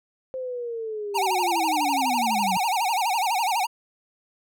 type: linear sweep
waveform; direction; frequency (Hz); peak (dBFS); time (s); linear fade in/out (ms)
sine; down; 524 to 181.3; -28; 0.34-2.57; 0
type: tone with vibrato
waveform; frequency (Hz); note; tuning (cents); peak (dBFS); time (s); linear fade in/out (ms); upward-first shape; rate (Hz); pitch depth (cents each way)
square; 832; G#5; +3; -22; 1.14-3.67; 20; sine; 12; 230
effects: none